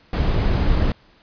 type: noise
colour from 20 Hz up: brown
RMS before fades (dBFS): -18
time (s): 0.13-0.92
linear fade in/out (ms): 2
effects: pink hiss -54 dBFS RMS until 1.22 s + resampled to 11025 Hz